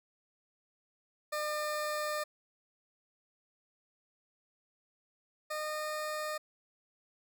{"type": "tone pair in turn", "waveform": "20% pulse", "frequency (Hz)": [603, 611.4], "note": ["D5", "D#5"], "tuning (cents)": [46, -30], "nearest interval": "unison", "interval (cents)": 24, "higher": "second", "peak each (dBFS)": [-28, -30], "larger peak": "first", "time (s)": [[1.32, 2.24], [5.5, 6.38]], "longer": "first", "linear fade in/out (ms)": 10, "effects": []}